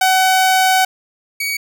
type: tone pair in turn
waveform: sawtooth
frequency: 753 / 2256 Hz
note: F#5 / C#7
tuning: +30 / +30 cents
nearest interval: octave + perfect fifth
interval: 1900 cents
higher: second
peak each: -7 / -15 dBFS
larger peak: first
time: 0.01-0.85 / 1.4-1.57 s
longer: first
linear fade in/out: 5 ms
effects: none